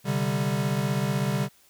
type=chord; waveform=square; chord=C suspended second; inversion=none; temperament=equal; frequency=130.81 / 146.83 / 196 Hz; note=C3 / D3 / G3; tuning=0 / 0 / 0 cents; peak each=-29 dBFS; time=0.04-1.49 s; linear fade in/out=50 ms; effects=white hiss -59 dBFS RMS until 1.69 s